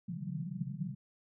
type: band-pass noise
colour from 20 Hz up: white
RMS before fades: -39 dBFS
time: 0.08-0.95 s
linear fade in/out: 10 ms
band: 130 to 200 Hz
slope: 96 dB/octave
effects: none